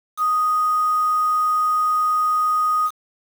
sine tone with quantisation, 1244.5 Hz, D#6, in tune, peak -16 dBFS, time 0.17-2.91 s, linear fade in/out 50 ms, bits 6, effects none

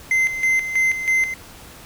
triangle tone with tremolo, 2070 Hz, C7, 19 cents flat, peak -13 dBFS, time 0.11-1.34 s, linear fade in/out 2 ms, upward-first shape square, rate 3.1 Hz, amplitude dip 65%, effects pink hiss -42 dBFS RMS until 1.85 s

